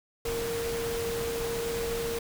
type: tone in noise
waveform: sine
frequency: 463.9 Hz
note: A#4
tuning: 8 cents flat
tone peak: -30 dBFS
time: 0.25-2.19 s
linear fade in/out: 5 ms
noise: pink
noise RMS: -36 dBFS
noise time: 0.25-2.19 s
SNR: +3 dB
effects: none